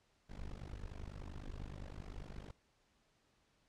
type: noise with amplitude modulation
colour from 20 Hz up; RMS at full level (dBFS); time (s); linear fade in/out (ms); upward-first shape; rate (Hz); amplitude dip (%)
brown; -43; 0.29-2.52; 10; sine; 49.8; 100
effects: pink hiss -75 dBFS RMS until 3.68 s + low-pass 7000 Hz 12 dB/octave